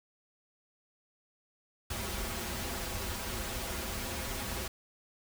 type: noise with comb filter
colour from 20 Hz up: pink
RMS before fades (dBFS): -37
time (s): 1.9-4.68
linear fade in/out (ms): 5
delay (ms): 6.7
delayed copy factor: -0.95
effects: none